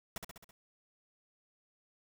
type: noise with echo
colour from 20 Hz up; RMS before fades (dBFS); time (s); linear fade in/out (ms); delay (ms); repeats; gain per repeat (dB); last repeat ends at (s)
pink; -40; 0.16-0.18; 2; 66; 5; -4; 0.51
effects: none